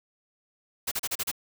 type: noise bursts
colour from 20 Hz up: white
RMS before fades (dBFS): -29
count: 6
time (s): 0.87-1.315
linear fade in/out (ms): 10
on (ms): 45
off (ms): 35
effects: none